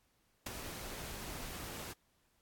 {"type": "noise with ADSR envelope", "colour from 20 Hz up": "pink", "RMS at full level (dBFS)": -37, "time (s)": [0.46, 1.94], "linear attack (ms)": 5, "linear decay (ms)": 17, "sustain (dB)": -8, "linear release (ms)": 23, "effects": ["pink hiss -75 dBFS RMS until 2.41 s", "AAC 64 kbps"]}